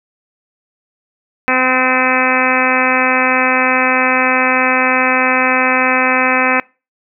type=harmonic tone; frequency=256.8 Hz; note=C4; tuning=32 cents flat; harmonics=1 / 2 / 3 / 4 / 5 / 6 / 7 / 8 / 9 / 10; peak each=-20 / -20 / -20 / -20 / -20 / -20 / -20 / -20 / -20 / -20 dBFS; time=1.48-6.6 s; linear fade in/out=0 ms; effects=noise-tail reverb RT60 0.3 s tail -24 dB re dry